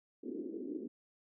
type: band-pass noise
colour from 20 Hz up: white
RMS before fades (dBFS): -42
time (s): 0.23-0.88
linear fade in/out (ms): 10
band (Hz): 240 to 390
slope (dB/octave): 48
effects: none